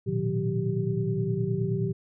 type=tone cluster; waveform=sine; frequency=114.2 / 123.8 / 153.4 / 181.6 / 390.2 Hz; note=A#2 / B2 / D#3 / F#3 / G4; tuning=-35 / +5 / -24 / -32 / -8 cents; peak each=-31 dBFS; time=0.06-1.93 s; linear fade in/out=20 ms; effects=none